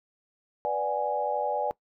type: chord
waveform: sine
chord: G# half-diminished seventh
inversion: first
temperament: equal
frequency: 493.9 / 587.3 / 740 / 830.6 Hz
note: B4 / D5 / F#5 / G#5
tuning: 0 / 0 / 0 / 0 cents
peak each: -33 / -30 / -34 / -29 dBFS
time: 0.65-1.71 s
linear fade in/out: 0 ms
effects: noise-tail reverb RT60 0.1 s tail -21 dB re dry